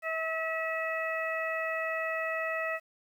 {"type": "harmonic tone", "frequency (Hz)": 646, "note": "E5", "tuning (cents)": -35, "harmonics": [1, 2, 3, 4], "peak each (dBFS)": [-34, -37, -34, -39], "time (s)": [0.02, 2.8], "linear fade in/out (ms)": 50, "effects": ["10-bit"]}